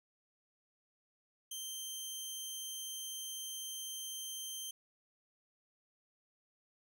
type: tone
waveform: 15% pulse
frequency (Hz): 3136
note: G7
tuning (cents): 0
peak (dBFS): -34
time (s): 1.51-4.71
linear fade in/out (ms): 5
effects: none